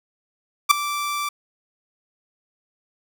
sawtooth tone with ADSR envelope, 1169 Hz, D6, 8 cents flat, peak -3 dBFS, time 0.69-1.29 s, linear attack 21 ms, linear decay 4 ms, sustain -17 dB, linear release 6 ms, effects none

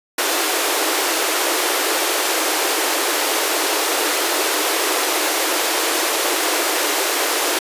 pink high-pass noise, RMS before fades -19 dBFS, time 0.18-7.59 s, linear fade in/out 5 ms, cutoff 300 Hz, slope 96 dB/octave, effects resampled to 32000 Hz

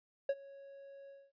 triangle tone with ADSR envelope, 553 Hz, C#5, 4 cents flat, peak -25 dBFS, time 0.29-1.32 s, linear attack 4 ms, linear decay 47 ms, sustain -23 dB, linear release 230 ms, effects noise-tail reverb RT60 0.1 s tail -24 dB re dry + resampled to 11025 Hz

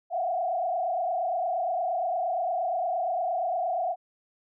sine tone with frequency modulation, 706 Hz, F5, 19 cents sharp, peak -25 dBFS, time 0.1-3.96 s, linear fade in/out 50 ms, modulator 28.6 Hz, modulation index 1.7, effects none

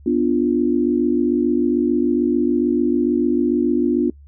sine chord, B diminished, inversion none, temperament equal, 246.9 / 293.7 / 349.2 Hz, B3 / D4 / F4, 0 / 0 / 0 cents, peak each -19 dBFS, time 0.06-4.1 s, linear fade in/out 5 ms, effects noise-tail reverb RT60 0.1 s tail -23 dB re dry + added 71 Hz sine -41 dBFS peak until 4.27 s

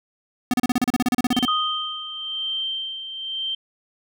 square tone bursts, 248.4 Hz, B3, 10 cents sharp, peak -17 dBFS, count 16, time 0.51-1.452 s, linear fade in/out 2 ms, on 27 ms, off 34 ms
sine tone with tremolo, 3136 Hz, G7, in tune, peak -23 dBFS, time 1.32-3.55 s, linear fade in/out 5 ms, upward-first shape sine, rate 1 Hz, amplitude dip 60%
sine tone with exponential decay, 1244.5 Hz, D#6, in tune, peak -18 dBFS, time 1.48-2.63 s, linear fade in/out 2 ms, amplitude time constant 250 ms
effects none

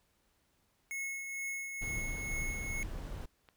square tone with tremolo, 2183 Hz, C#7, 27 cents flat, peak -36 dBFS, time 0.91-2.83 s, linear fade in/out 0 ms, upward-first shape triangle, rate 2.2 Hz, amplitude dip 45%
brown noise, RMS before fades -40 dBFS, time 1.81-3.26 s, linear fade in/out 10 ms
click, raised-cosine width 0.3 ms, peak -39 dBFS, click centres 3.488 s
effects pink hiss -74 dBFS RMS until 3.56 s

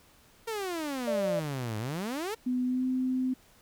sawtooth exponential two-way sweep, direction down then up, 466.2 to 103.83 to 466.2 Hz, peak -28 dBFS, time 0.47-2.35 s, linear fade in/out 10 ms, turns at 1.78 s
sine tone, 595 Hz, D5, 22 cents sharp, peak -27 dBFS, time 1.07-1.4 s, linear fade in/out 10 ms
sine tone with pitch glide, 250.8 to 257 Hz, B3 to C4, +27 to -31 cents, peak -26 dBFS, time 2.46-3.34 s, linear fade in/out 10 ms, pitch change +42 cents, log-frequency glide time 2.65-2.85 s
effects pink hiss -60 dBFS RMS until 3.61 s

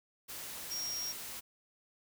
sine tone in noise, 5600 Hz, F8, 4 cents sharp, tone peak -36 dBFS, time 0.7-1.13 s, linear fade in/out 20 ms, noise white, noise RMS -44 dBFS, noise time 0.28-1.41 s, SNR +5 dB, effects none

